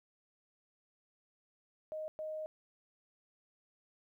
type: tone bursts at uneven times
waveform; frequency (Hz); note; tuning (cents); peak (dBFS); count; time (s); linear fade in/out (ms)
sine; 622.3; D#5; 0; -38; 2; 1.92-2.08 / 2.19-2.46; 0
effects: 13-bit